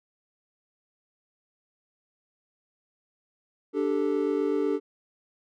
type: chord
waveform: triangle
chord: D suspended fourth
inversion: none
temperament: equal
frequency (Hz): 293.7 / 392 / 440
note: D4 / G4 / A4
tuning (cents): 0 / 0 / 0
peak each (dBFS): -26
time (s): 3.73-4.8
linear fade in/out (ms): 50
effects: none